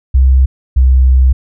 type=tone pair in turn; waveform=sine; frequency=65.41 / 64.55 Hz; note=C2 / C2; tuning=0 / -23 cents; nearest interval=unison; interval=23 cents; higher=first; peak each=-4 dBFS; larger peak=neither; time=0.14-0.46 / 0.76-1.33 s; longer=second; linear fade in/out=10 ms; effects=none

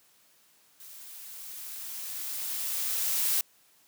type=noise with level ramp; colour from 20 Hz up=blue; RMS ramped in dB=-48 to -26 dBFS; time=0.8-3.41 s; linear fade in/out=2 ms; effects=white hiss -63 dBFS RMS until 3.87 s + high-pass 100 Hz 12 dB/octave

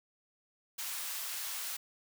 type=high-pass noise; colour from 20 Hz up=white; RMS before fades=-39 dBFS; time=0.78-1.77 s; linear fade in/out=10 ms; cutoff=960 Hz; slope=12 dB/octave; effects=none

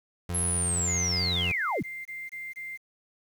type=tone with pitch glide; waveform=30% pulse; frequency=87.31 to 88.27 Hz; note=F2 to F2; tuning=0 to +19 cents; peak=-27 dBFS; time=0.29-1.52 s; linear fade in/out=5 ms; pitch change=+19 cents; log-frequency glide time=0.94-1.01 s
type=linear sweep; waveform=sine; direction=down; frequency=11175 to 77.5 Hz; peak=-26 dBFS; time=0.34-1.83 s; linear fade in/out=10 ms
type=tone bursts; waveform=sine; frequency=2093 Hz; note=C7; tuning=in tune; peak=-35 dBFS; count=8; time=0.87-2.777 s; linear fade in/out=20 ms; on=220 ms; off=21 ms
effects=9-bit

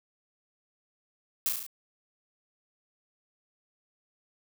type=noise with echo; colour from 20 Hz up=blue; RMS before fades=-27 dBFS; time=1.46-1.49 s; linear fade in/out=0 ms; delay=35 ms; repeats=5; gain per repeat=-3 dB; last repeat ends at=1.665 s; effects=none

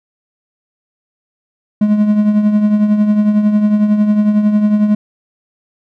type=tone with tremolo; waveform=triangle; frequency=210 Hz; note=G#3; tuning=19 cents sharp; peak=-4 dBFS; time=1.81-4.95 s; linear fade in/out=5 ms; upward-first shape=triangle; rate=11 Hz; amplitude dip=60%; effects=none

